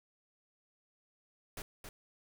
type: noise with echo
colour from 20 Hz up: pink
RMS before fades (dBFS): -43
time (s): 1.57-1.62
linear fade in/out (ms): 2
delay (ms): 270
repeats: 1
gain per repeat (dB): -5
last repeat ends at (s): 1.89
effects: none